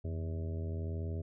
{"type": "harmonic tone with a mistuned harmonic", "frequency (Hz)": 80.8, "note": "E2", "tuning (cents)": -34, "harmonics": [1, 2, 3, 4, 5, 6, 7, 8], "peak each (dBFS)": [-35, -45, -47, -51, -47, -57, -53, -54], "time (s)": [0.04, 1.22], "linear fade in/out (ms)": 10, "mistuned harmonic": 1, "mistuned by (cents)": 150, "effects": []}